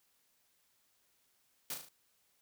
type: noise with echo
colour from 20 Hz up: white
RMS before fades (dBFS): -39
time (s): 1.7-1.74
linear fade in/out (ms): 2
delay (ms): 37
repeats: 4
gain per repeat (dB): -5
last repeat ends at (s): 1.888
effects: white hiss -74 dBFS RMS until 2.41 s